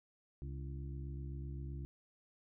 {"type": "harmonic tone with a mistuned harmonic", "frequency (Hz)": 67.8, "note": "C#2", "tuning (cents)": -38, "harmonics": [1, 2, 3, 4, 5], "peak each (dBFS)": [-43, -45, -57, -56, -56], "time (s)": [0.42, 1.85], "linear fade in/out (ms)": 0, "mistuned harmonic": 4, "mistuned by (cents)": 68, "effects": []}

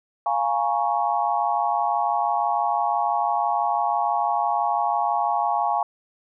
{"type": "chord", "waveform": "sine", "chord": "Bb minor seventh", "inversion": "second", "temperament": "equal with one note detuned", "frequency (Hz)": [698.5, 830.6, 936.6, 1108.7], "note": ["F5", "Ab5", "Bb5", "Db6"], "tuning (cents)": [0, 0, 8, 0], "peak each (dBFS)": [-25, -23, -28, -27], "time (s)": [0.26, 5.83], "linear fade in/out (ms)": 2, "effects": []}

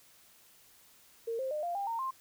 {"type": "tone with pitch steps", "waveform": "sine", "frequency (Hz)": [458.8, 527, 605.4, 695.4, 798.8, 917.6, 1054], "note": ["A#4", "C5", "D#5", "F5", "G5", "A#5", "C6"], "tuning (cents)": [-28, 12, -48, -8, 32, -28, 12], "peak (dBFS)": -32, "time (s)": [1.27, 2.11], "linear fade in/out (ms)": 10, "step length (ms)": 120, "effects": ["white hiss -61 dBFS RMS until 2.2 s"]}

